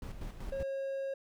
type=noise with tremolo; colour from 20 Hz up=brown; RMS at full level=-40 dBFS; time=0.02-0.63 s; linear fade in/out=2 ms; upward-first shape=square; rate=5.2 Hz; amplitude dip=50%
type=tone; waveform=triangle; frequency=543 Hz; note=C#5; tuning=36 cents flat; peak=-32 dBFS; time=0.52-1.14 s; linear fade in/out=5 ms
effects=none